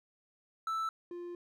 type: tone pair in turn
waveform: triangle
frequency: 1320 / 349.6 Hz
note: E6 / F4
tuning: +2 / +2 cents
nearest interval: octave + major seventh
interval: 2300 cents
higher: first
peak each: -30 / -38 dBFS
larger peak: first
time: 0.67-0.89 / 1.11-1.35 s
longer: second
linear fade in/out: 2 ms
effects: none